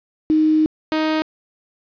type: tone pair in turn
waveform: sine / sawtooth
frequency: 311.1 / 312.8 Hz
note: D#4 / D#4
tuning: 0 / +9 cents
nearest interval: unison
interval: 9 cents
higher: second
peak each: -12 / -13 dBFS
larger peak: first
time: 0.3-0.66 / 0.92-1.22 s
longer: first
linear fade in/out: 0 ms
effects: resampled to 11025 Hz + 7-bit